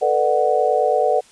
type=chord; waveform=sine; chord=B minor seventh; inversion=third; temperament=just; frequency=444.5 / 493.9 / 592.7 / 740.8 Hz; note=A4 / B4 / D5 / F#5; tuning=+18 / 0 / +16 / +2 cents; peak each=-21 / -20 / -20 / -19 dBFS; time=0.01-1.21 s; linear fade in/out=20 ms; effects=white hiss -50 dBFS RMS until 1.31 s + resampled to 22050 Hz